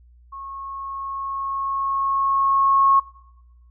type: tone with level ramp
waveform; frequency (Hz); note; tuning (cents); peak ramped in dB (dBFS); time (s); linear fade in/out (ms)
sine; 1093; C#6; -25; -33 to -12; 0.32-3; 10
effects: noise-tail reverb RT60 1.0 s tail -21 dB re dry + added 60 Hz sine -48 dBFS peak until 3.7 s